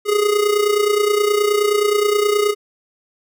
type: tone with amplitude modulation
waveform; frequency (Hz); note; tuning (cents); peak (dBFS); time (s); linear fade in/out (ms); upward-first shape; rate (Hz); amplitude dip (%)
square; 415.4; G#4; 0; -12; 0.05-2.55; 50; sine; 29.5; 65
effects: none